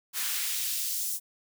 white noise with high-pass filter sweep, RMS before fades -31 dBFS, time 0.13-1.2 s, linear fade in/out 50 ms, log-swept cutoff 1200 to 7500 Hz, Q 0.86, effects none

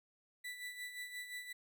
35% pulse tone with tremolo, 1975.5 Hz, B6, in tune, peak -40 dBFS, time 0.44-1.53 s, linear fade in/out 10 ms, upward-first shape sine, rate 5.7 Hz, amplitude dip 60%, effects none

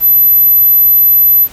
sine tone, 12020 Hz, F#9, 26 cents sharp, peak -4 dBFS, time 0-1.48 s, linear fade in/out 50 ms, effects pink hiss -36 dBFS RMS until 1.52 s

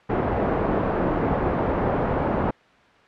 white low-pass noise, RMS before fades -23 dBFS, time 0.09-2.51 s, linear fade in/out 10 ms, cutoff 690 Hz, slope 12 dB/octave, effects white hiss -53 dBFS RMS until 3.07 s + low-pass 2000 Hz 12 dB/octave

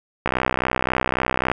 click train, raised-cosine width 0.5 ms, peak -4 dBFS, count 81, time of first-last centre 0.26-1.516 s, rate 63.7 Hz, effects none

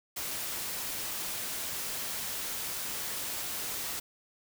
white noise, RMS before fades -36 dBFS, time 0.16-4 s, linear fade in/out 10 ms, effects none

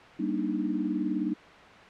sine chord, Eb major seventh, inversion first, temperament just, 194.45 / 233.3 / 291.7 / 311.1 Hz, G3 / Bb3 / D4 / Eb4, -14 / +2 / -12 / 0 cents, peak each -33 / -33 / -32 / -31 dBFS, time 0.19-1.34 s, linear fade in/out 10 ms, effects white hiss -48 dBFS RMS until 1.89 s + low-pass 2000 Hz 12 dB/octave

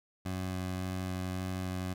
20% pulse tone with vibrato, 92.5 Hz, F#2, in tune, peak -29 dBFS, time 0.25-1.94 s, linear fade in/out 10 ms, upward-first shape square, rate 1.8 Hz, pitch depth 8 cents each way, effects none

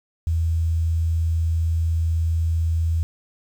sine tone with quantisation, 82.1 Hz, E2, 6 cents flat, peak -18 dBFS, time 0.27-3.03 s, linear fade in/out 0 ms, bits 8, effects none

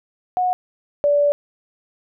sine tone pair in turn, 730 / 579.4 Hz, F#5 / D5, -24 / -24 cents, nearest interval major third, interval 400 cents, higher first, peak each -16 / -13 dBFS, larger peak second, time 0.37-0.53 / 1.04-1.32 s, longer second, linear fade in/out 0 ms, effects none

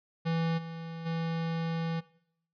square tone with level steps, 164.81 Hz, E3, in tune, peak -28 / -39 / -31 dBFS, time 0.25-2.01 s, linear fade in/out 20 ms, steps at 0.57 / 1.05 s, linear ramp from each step 20 ms, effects noise-tail reverb RT60 0.7 s tail -20 dB re dry + resampled to 11025 Hz

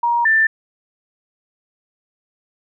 sine tone pair in turn, 946 / 1776.6 Hz, A#5 / A6, +25 / +16 cents, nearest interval major seventh, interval 1091 cents, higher second, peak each -14 / -11 dBFS, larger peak second, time 0.03-0.25 / 0.25-0.47 s, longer neither, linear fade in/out 5 ms, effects none

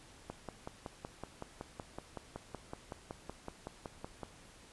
click train, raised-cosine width 1 ms, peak -27 dBFS, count 22, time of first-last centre 0.3-4.233 s, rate 5.34 Hz, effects pink hiss -58 dBFS RMS until 4.72 s + resampled to 24000 Hz

